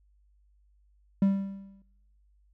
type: tone with exponential decay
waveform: triangle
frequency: 196 Hz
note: G3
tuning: in tune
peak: -16 dBFS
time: 1.22-1.82 s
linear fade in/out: 2 ms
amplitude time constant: 130 ms
effects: noise-tail reverb RT60 1.0 s tail -23 dB re dry + added 50 Hz sine -61 dBFS peak until 2.53 s